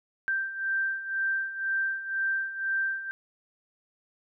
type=beating tone pair; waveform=sine; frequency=1568 / 1570 Hz; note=G6 / G6; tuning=0 / +2 cents; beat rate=2 Hz; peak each=-33 / -28 dBFS; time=0.28-3.11 s; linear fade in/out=0 ms; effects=none